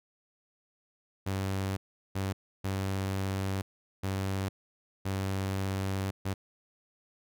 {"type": "tone bursts at uneven times", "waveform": "sawtooth", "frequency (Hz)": 96.5, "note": "G2", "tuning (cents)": -27, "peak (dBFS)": -26, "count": 6, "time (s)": [[1.26, 1.77], [2.15, 2.33], [2.64, 3.62], [4.03, 4.49], [5.05, 6.11], [6.25, 6.34]], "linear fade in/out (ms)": 10, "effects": []}